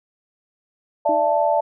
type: chord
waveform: sine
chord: D suspended second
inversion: none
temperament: equal with one note detuned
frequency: 587.3 / 669.2 / 880 Hz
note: D5 / E5 / A5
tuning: 0 / +26 / 0 cents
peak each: -20 dBFS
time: 1.05-1.61 s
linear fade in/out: 10 ms
type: tone with exponential decay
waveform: sine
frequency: 311.1 Hz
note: D#4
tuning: in tune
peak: -22 dBFS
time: 1.09-1.47 s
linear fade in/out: 2 ms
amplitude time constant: 81 ms
effects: none